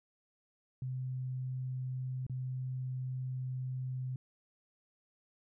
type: tone with dropouts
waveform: sine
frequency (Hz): 128.7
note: C3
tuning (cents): -28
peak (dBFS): -35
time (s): 0.82-4.16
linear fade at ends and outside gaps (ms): 2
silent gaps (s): 2.266-2.297
effects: none